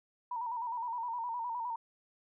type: tone with vibrato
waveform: sine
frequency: 946 Hz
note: A#5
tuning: 25 cents sharp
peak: -34 dBFS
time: 0.31-1.76 s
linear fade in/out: 5 ms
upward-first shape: square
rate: 9.7 Hz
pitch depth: 61 cents each way
effects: none